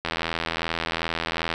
click train, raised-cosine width 0.3 ms, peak -9 dBFS, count 124, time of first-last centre 0.05-1.539 s, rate 82.6 Hz, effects none

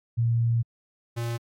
sine / square tone pair in turn, 116.54 / 117.42 Hz, A#2 / A#2, 0 / +13 cents, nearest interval unison, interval 13 cents, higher second, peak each -20 / -28 dBFS, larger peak first, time 0.17-0.63 / 1.16-1.38 s, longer first, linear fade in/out 20 ms, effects AAC 64 kbps

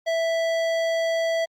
triangle tone with hard clipping, 659.3 Hz, E5, in tune, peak -23 dBFS, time 0.06-1.46 s, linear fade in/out 20 ms, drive 18 dB, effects Opus 48 kbps

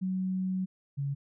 sine tone pair in turn, 186.9 / 140.02 Hz, F#3 / C#3, +18 / +18 cents, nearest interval perfect fourth, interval 500 cents, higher first, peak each -28 / -29 dBFS, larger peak first, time 0.01-0.66 / 0.97-1.15 s, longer first, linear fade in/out 20 ms, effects none

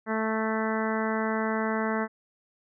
harmonic tone, 220 Hz, A3, in tune, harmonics 1 / 2 / 3 / 4 / 5 / 6 / 7 / 8 / 9, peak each -29 / -32 / -34 / -35 / -36 / -37 / -37 / -38 / -39 dBFS, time 0.06-2.08 s, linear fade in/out 50 ms, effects none

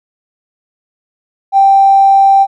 triangle tone with tanh clipping, 784 Hz, G5, in tune, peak -3 dBFS, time 1.52-2.47 s, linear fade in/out 50 ms, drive 2 dB, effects none

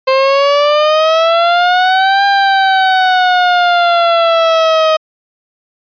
30% pulse exponential two-way sweep, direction up then down, 523.3 to 800 to 627 Hz, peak -5 dBFS, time 0.07-4.97 s, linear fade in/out 10 ms, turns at 2.25 s, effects resampled to 11025 Hz

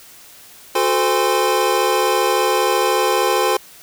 square tone cluster, 366.2 / 439.1 / 514 / 810 / 1035 Hz, F#4 / A4 / C5 / G#5 / C6, -18 / -4 / -31 / -43 / -19 cents, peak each -22 dBFS, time 0.75-3.57 s, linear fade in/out 5 ms, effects white hiss -43 dBFS RMS until 3.82 s

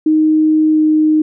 sine tone with pitch glide, 311.1 to 309.3 Hz, D#4 to D#4, 0 to -10 cents, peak -8 dBFS, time 0.06-1.22 s, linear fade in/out 5 ms, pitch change -10 cents, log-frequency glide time 0.72-0.79 s, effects none

